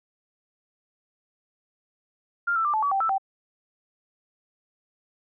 sine tone with pitch steps, 1398 / 1328 / 1185 / 869 / 1140 / 780 / 1323 / 776 Hz, F6 / E6 / D6 / A5 / C#6 / G5 / E6 / G5, +1 / +12 / +15 / -22 / +48 / -9 / +6 / -18 cents, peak -21 dBFS, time 2.47-3.182 s, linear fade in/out 10 ms, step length 89 ms, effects none

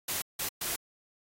white noise bursts at uneven times, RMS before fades -33 dBFS, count 3, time 0.08-0.22 / 0.39-0.49 / 0.61-0.76 s, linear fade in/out 5 ms, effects AAC 48 kbps

